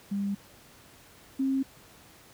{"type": "tone pair in turn", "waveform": "sine", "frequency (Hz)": [200, 268.1], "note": ["G3", "C4"], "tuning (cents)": [35, 42], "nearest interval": "perfect fourth", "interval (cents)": 507, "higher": "second", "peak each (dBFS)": [-27, -24], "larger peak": "second", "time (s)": [[0.11, 0.35], [1.39, 1.63]], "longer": "neither", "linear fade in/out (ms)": 10, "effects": ["pink hiss -54 dBFS RMS until 2.33 s", "high-pass 60 Hz 12 dB/octave"]}